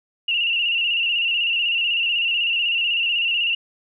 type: tone with vibrato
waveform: sine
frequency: 2786 Hz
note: F7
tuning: 5 cents flat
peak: -18 dBFS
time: 0.28-3.55 s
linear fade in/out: 5 ms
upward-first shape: square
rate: 16 Hz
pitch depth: 46 cents each way
effects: none